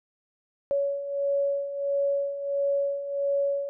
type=beating tone pair; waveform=sine; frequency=560 / 561.5 Hz; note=C#5 / C#5; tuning=+18 / +22 cents; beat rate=1.5 Hz; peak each=-31 / -25 dBFS; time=0.71-3.69 s; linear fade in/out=0 ms; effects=none